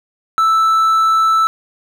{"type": "tone", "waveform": "triangle", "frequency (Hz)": 1318.5, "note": "E6", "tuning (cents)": 0, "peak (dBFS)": -8, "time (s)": [0.38, 1.47], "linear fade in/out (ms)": 0, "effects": []}